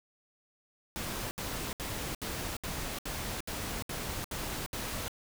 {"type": "noise bursts", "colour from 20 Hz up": "pink", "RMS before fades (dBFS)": -37, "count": 10, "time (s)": [0.96, 5.081], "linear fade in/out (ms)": 0, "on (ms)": 350, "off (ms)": 69, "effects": []}